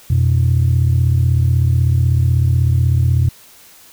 sine tone pair together, 87.31 / 123.47 Hz, F2 / B2, 0 / 0 cents, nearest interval tritone, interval 600 cents, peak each -12 dBFS, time 0.1-3.29 s, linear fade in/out 5 ms, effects tanh soft clip ceiling -6 dBFS + white hiss -44 dBFS RMS until 3.92 s

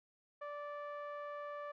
sawtooth tone with low-pass filter, 584 Hz, D5, 10 cents flat, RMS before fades -45 dBFS, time 0.41-1.72 s, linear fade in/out 10 ms, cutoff 1400 Hz, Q 1.9, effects none

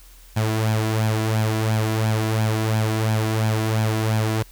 sawtooth tone with flanger, 109.7 Hz, A2, 5 cents flat, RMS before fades -21 dBFS, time 0.36-4.43 s, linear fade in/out 10 ms, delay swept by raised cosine 1.2 to 3 ms, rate 2.9 Hz, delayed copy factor +0.6, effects added 42 Hz sine -45 dBFS peak until 4.51 s + white hiss -51 dBFS RMS until 4.51 s

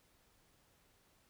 silence, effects pink hiss -71 dBFS RMS until 1.29 s

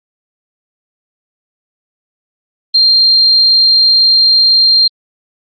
sine tone, 4186 Hz, C8, in tune, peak -5 dBFS, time 2.74-4.88 s, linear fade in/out 10 ms, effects Opus 48 kbps

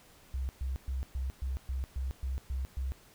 sine tone bursts, 65.6 Hz, C2, 5 cents sharp, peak -31 dBFS, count 10, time 0.34-2.92 s, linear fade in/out 0 ms, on 150 ms, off 120 ms, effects pink hiss -59 dBFS RMS until 3.14 s

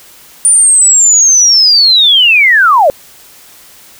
sine linear sweep, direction down, 9380 to 523.3 Hz, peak -3 dBFS, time 0.45-2.9 s, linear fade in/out 0 ms, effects white hiss -38 dBFS RMS until 3.99 s

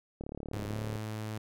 click train, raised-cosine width 2 ms, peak -26 dBFS, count 28, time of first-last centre 0.21-0.956 s, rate 36.2 Hz
sawtooth tone with pitch glide, 103.83 to 108.36 Hz, G#2 to A2, 0 to -26 cents, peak -32 dBFS, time 0.53-1.38 s, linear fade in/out 5 ms, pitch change +74 cents, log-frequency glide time 0.69-0.78 s
effects none

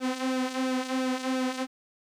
sawtooth tone with flanger, 258.2 Hz, C4, 23 cents flat, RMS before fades -29 dBFS, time 0-1.67 s, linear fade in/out 50 ms, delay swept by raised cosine 0.95 to 3.95 ms, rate 2.9 Hz, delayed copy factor -0.6, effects low-pass 8000 Hz 12 dB/octave + 10-bit

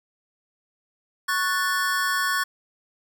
square chord, F# minor, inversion second, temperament equal, 1108.7 / 1480 / 1760 Hz, C#6 / F#6 / A6, 0 / 0 / 0 cents, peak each -27 dBFS, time 1.28-2.44 s, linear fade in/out 10 ms, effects 9-bit

